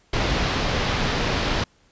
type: low-pass noise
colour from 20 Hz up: pink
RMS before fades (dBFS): -23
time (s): 0.13-1.64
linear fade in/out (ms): 5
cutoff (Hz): 5000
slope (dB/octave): 24
effects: pink hiss -60 dBFS RMS until 1.91 s + resampled to 16000 Hz